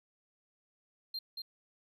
triangle tone with echo, 4186 Hz, C8, in tune, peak -35 dBFS, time 1.14-1.19 s, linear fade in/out 5 ms, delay 230 ms, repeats 1, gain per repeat -3 dB, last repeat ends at 1.42 s, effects none

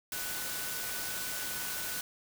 sine tone in noise, 1488 Hz, F#6, 9 cents sharp, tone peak -44 dBFS, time 0.12-2.01 s, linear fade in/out 2 ms, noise white, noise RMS -37 dBFS, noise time 0.12-2.01 s, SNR -10 dB, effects none

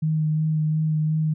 sine tone with vibrato, 155.56 Hz, D#3, in tune, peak -19 dBFS, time 0.02-1.34 s, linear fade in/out 10 ms, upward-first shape sine, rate 2.8 Hz, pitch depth 16 cents each way, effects none

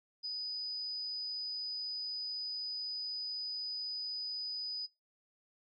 sine tone, 4978 Hz, D#8, in tune, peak -36 dBFS, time 0.23-4.87 s, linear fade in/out 20 ms, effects noise-tail reverb RT60 0.2 s tail -22 dB re dry + AAC 32 kbps

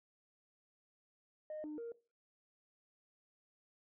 sine tone with pitch steps, 615 / 302.5 / 466.7 Hz, D#5 / D#4 / A#4, -20 / -49 / +2 cents, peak -40 dBFS, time 1.5-1.92 s, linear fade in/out 2 ms, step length 140 ms, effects noise-tail reverb RT60 0.3 s tail -19 dB re dry + tanh soft clip ceiling -39 dBFS

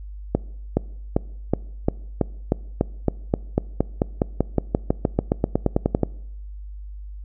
accelerating click train, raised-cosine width 2 ms, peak -4 dBFS, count 28, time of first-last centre 0.35-6.033 s, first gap 420 ms, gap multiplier 0.94, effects noise-tail reverb RT60 0.8 s tail -23 dB re dry + added 50 Hz sine -33 dBFS peak until 7.24 s

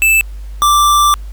square tone pair in turn, 2637 / 1174.6 Hz, E7 / D6, 0 / 0 cents, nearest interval octave + major second, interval 1400 cents, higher first, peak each -8 dBFS, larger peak neither, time 0.02-0.21 / 0.62-1.14 s, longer second, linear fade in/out 0 ms, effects added 50 Hz sine -24 dBFS peak until 1.32 s + pink hiss -47 dBFS RMS until 1.32 s

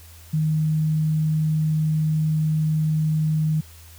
sine tone, 155.56 Hz, D#3, in tune, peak -18 dBFS, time 0.33-3.61 s, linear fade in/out 10 ms, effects added 82 Hz sine -44 dBFS peak until 3.98 s + white hiss -49 dBFS RMS until 3.98 s

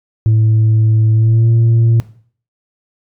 sine tone with pitch glide, 110 to 114.94 Hz, A2 to A#2, 0 to -24 cents, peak -5 dBFS, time 0.26-2 s, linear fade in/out 0 ms, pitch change +76 cents, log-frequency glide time 1.13-1.49 s, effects noise-tail reverb RT60 0.5 s tail -20 dB re dry + tanh soft clip ceiling -6 dBFS

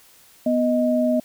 sine tone pair together, 246.9 / 624.3 Hz, B3 / D#5, 0 / +6 cents, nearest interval octave + major third, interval 1606 cents, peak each -19 / -20 dBFS, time 0.46-1.2 s, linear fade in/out 5 ms, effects white hiss -52 dBFS RMS until 1.24 s

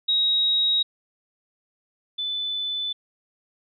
sine tone pair in turn, 3800 / 3502 Hz, A#7 / A7, +33 / -9 cents, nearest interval minor second, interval 142 cents, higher first, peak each -18 / -25 dBFS, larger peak first, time 0.08-0.83 / 2.18-2.93 s, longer neither, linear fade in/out 10 ms, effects none

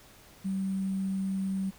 sine tone with sample-and-hold, 192.1 Hz, G3, 35 cents flat, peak -28 dBFS, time 0.44-1.71 s, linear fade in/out 20 ms, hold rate 8820 Hz, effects pink hiss -55 dBFS RMS until 1.78 s

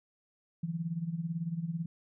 sine tone with tremolo, 166.6 Hz, E3, 19 cents sharp, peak -29 dBFS, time 0.63-1.86 s, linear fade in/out 5 ms, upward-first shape sine, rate 18 Hz, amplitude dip 75%, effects none

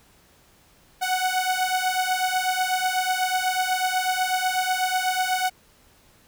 sawtooth beating tone pair, 738 / 746.1 Hz, F#5 / F#5, -5 / +14 cents, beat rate 8.1 Hz, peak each -21 dBFS, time 1.01-5.5 s, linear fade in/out 20 ms, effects pink hiss -57 dBFS RMS until 6.27 s

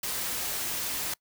white noise, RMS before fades -32 dBFS, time 0.03-1.14 s, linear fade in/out 5 ms, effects noise-tail reverb RT60 0.1 s tail -24 dB re dry

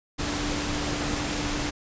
sine tone in noise, 293.7 Hz, D4, in tune, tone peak -32 dBFS, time 0.18-1.71 s, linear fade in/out 20 ms, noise pink, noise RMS -29 dBFS, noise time 0.18-1.71 s, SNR -6 dB, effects resampled to 16000 Hz

